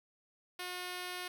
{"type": "tone", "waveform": "5% pulse", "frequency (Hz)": 360, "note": "F#4", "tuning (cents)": -47, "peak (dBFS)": -28, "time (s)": [0.59, 1.28], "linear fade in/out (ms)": 5, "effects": []}